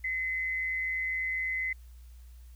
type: tone with amplitude modulation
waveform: sine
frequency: 2042 Hz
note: C7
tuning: 43 cents flat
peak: -27 dBFS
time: 0.04-1.73 s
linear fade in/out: 5 ms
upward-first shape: sine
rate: 164 Hz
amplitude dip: 45%
effects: added 60 Hz sine -47 dBFS peak until 2.55 s + white hiss -66 dBFS RMS until 2.55 s